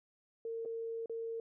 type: tone with dropouts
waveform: sine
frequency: 456.2 Hz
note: A#4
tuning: 37 cents flat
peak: -37 dBFS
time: 0.45-1.4 s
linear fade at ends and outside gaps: 2 ms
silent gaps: 0.651-0.657 / 1.059-1.096 s
effects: none